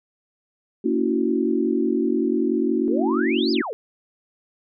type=chord; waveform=sine; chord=F# dominant seventh; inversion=first; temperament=equal with one note detuned; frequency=233.1 / 283.7 / 329.6 / 370 Hz; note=A#3 / C#4 / E4 / F#4; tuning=0 / +40 / 0 / 0 cents; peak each=-24 dBFS; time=0.84-3.62 s; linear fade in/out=10 ms
type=exponential two-way sweep; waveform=sine; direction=up then down; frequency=397.1 to 5274 to 397.1 Hz; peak=-26 dBFS; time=2.88-3.73 s; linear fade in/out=0 ms; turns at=3.52 s
effects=none